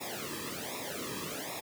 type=noise with flanger; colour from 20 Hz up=pink; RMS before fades=-39 dBFS; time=0-1.61 s; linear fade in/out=20 ms; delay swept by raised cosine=0.65 to 1.41 ms; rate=1.3 Hz; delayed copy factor=-1; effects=high-pass 100 Hz 12 dB/octave